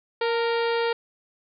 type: harmonic tone with a mistuned harmonic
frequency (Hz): 466.2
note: A#4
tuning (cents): 0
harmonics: 1 / 2 / 3 / 4 / 5 / 6 / 7 / 8 / 9 / 10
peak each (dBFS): -23 / -29 / -33 / -35 / -37 / -39 / -40 / -41 / -42 / -43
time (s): 0.21-0.93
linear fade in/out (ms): 5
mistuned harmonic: 2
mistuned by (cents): -41
effects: none